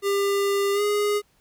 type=tone with pitch glide; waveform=square; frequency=399.4 to 413.7 Hz; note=G4 to G#4; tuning=+32 to -7 cents; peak=-21 dBFS; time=0.02-1.22 s; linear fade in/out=50 ms; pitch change=+61 cents; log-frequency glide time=0.73-0.82 s; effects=pink hiss -64 dBFS RMS until 1.4 s